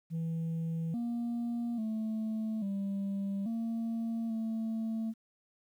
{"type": "tone with pitch steps", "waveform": "sine", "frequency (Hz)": [164.1, 236.3, 219.2, 197.5, 228.2, 223.4], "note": ["E3", "A#3", "A3", "G3", "A#3", "A3"], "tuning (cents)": [-8, 24, -6, 13, -37, 27], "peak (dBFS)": -29, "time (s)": [0.1, 5.14], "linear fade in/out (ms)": 50, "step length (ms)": 840, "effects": ["tanh soft clip ceiling -31 dBFS", "11-bit"]}